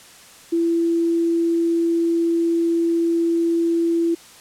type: tone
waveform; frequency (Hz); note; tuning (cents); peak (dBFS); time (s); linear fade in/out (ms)
sine; 335.5; E4; +31; -16; 0.52-4.15; 10
effects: white hiss -45 dBFS RMS until 4.4 s + low-pass 10000 Hz 12 dB/octave